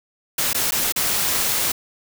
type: noise with dropouts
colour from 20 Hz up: white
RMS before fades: -21 dBFS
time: 0.38-1.72 s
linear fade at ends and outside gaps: 5 ms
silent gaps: 0.532-0.545 / 0.709-0.72 / 0.923-0.96 s
effects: none